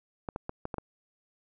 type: clicks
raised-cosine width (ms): 1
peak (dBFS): -20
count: 6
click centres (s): 0.288 / 0.361 / 0.494 / 0.654 / 0.742 / 0.783
effects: none